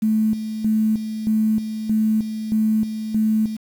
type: tone with tremolo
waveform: sine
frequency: 217.6 Hz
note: A3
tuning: 19 cents flat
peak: -15 dBFS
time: 0.02-3.57 s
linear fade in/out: 10 ms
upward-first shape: square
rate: 1.6 Hz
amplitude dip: 65%
effects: 7-bit